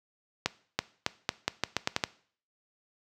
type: accelerating click train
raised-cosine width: 0.2 ms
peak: -8 dBFS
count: 10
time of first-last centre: 0.46-2.038 s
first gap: 330 ms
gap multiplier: 0.83
effects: noise-tail reverb RT60 0.5 s tail -19 dB re dry + high-pass 80 Hz 12 dB/octave